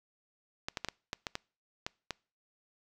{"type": "clicks", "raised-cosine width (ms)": 0.2, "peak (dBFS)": -17, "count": 9, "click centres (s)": [0.685, 0.772, 0.847, 0.886, 1.131, 1.268, 1.354, 1.865, 2.107], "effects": ["noise-tail reverb RT60 0.4 s tail -26 dB re dry"]}